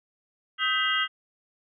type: tone cluster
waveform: sine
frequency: 1270 / 1554 / 1990 / 2840 / 3220 Hz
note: D#6 / G6 / B6 / F7 / G7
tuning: +35 / -16 / +13 / +28 / +46 cents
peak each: -29 dBFS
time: 0.58-1.08 s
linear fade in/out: 50 ms
effects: none